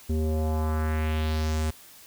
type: tone with low-pass filter sweep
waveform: square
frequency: 78.1 Hz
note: D#2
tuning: 7 cents sharp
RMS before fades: -26 dBFS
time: 0.09-1.71 s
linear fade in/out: 10 ms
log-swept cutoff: 320 to 9700 Hz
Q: 2
effects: white hiss -50 dBFS RMS until 2.06 s